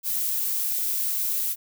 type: noise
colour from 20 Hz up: violet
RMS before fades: -26 dBFS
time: 0.03-1.56 s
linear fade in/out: 50 ms
effects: none